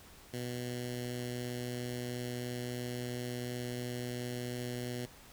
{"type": "tone with notch filter", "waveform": "10% pulse", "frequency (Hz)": 122.9, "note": "B2", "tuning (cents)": -8, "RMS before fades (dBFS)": -39, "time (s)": [0.33, 5.06], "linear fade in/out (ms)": 10, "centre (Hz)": 1000, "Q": 0.59, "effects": ["pink hiss -56 dBFS RMS until 5.32 s"]}